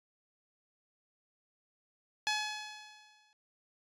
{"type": "tone with exponential decay", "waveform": "10% pulse", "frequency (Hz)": 850, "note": "G#5", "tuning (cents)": 40, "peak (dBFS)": -20, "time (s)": [2.27, 3.33], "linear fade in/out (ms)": 0, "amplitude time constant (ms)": 230, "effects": ["resampled to 22050 Hz"]}